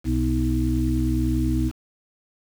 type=harmonic tone with a mistuned harmonic; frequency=61.8 Hz; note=B1; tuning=2 cents sharp; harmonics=1 / 2 / 4 / 5; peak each=-23 / -26 / -26 / -25 dBFS; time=0.04-1.72 s; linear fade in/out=50 ms; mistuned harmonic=5; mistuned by=+46 cents; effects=7-bit